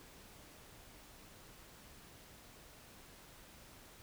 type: silence
effects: pink hiss -58 dBFS RMS until 4.02 s